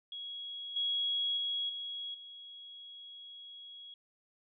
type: tone with level steps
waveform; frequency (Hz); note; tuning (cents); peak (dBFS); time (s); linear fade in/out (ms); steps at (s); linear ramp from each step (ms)
sine; 3322; G#7; 0; -40 / -30 / -32 / -38 / -47; 0.12-3.94; 2; 0.76 / 1.37 / 1.69 / 2.14; 5
effects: none